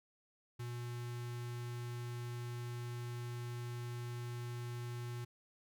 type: tone with notch filter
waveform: square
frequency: 120.4 Hz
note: B2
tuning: 44 cents flat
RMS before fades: -43 dBFS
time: 0.59-5.25 s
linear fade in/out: 10 ms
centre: 580 Hz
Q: 2
effects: none